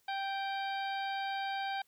harmonic tone with a mistuned harmonic, 784 Hz, G5, in tune, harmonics 1 / 2 / 3 / 4 / 5 / 6, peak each -35 / -41 / -45 / -47 / -49 / -51 dBFS, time 0.08-1.82 s, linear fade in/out 5 ms, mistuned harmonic 5, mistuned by -60 cents, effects white hiss -72 dBFS RMS until 1.87 s

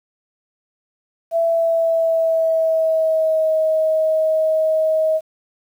sine tone with pitch glide, 666 to 632.3 Hz, E5 to D#5, +18 to +28 cents, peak -14 dBFS, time 1.31-5.21 s, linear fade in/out 50 ms, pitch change -90 cents, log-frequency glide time 1.45-3.52 s, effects 8-bit

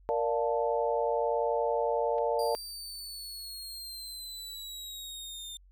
sine chord, Bb major seventh, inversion none, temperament equal, 466.2 / 587.3 / 698.5 / 880 Hz, Bb4 / D5 / F5 / A5, 0 / 0 / 0 / 0 cents, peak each -30 / -31 / -34 / -33 dBFS, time 0.09-2.55 s, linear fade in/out 0 ms
clicks, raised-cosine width 0.3 ms, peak -37 / -40 dBFS, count 2, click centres 2.182 / 2.187 s
sawtooth exponential sweep, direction down, 4757 to 3598 Hz, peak -37 dBFS, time 2.39-5.57 s, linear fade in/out 2 ms
effects added 46 Hz sine -55 dBFS peak until 5.71 s

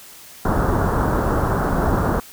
pink low-pass noise, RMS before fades -19 dBFS, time 0.45-2.2 s, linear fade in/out 2 ms, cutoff 1500 Hz, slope 48 dB/octave, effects white hiss -42 dBFS RMS until 2.32 s

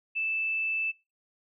sine tone, 2637 Hz, E7, in tune, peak -27 dBFS, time 0.15-0.92 s, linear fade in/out 20 ms, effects noise-tail reverb RT60 0.3 s tail -24 dB re dry

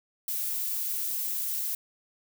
violet noise, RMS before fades -31 dBFS, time 0.28-1.75 s, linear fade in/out 2 ms, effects none

